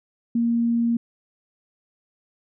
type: tone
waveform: sine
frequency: 233.8 Hz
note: A#3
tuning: 5 cents sharp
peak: -18 dBFS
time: 0.35-0.97 s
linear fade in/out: 5 ms
effects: none